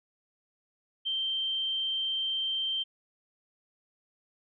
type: tone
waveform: sine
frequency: 3136 Hz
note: G7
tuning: in tune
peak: -28 dBFS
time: 1.05-2.84 s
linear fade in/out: 20 ms
effects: none